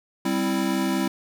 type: chord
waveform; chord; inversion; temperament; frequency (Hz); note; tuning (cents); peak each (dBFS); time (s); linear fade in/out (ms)
square; C major; second; equal; 196 / 261.6 / 329.6; G3 / C4 / E4; 0 / 0 / 0; -27; 0.25-1.08; 5
effects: none

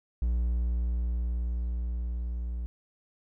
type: tone with level ramp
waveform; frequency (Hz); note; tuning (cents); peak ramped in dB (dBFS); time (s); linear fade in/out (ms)
triangle; 59.4; A#1; +33; -22 to -29; 0.22-2.66; 0
effects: none

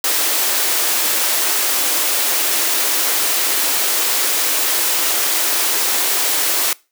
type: high-pass noise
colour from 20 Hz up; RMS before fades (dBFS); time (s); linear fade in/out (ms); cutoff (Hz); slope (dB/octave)
white; -17; 0.04-6.73; 2; 280; 48
effects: noise-tail reverb RT60 0.3 s tail -23 dB re dry

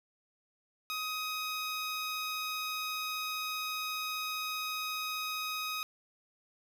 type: tone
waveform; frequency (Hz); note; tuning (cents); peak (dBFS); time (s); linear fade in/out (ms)
15% pulse; 1257; D#6; +17; -28; 0.9-5.83; 0
effects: none

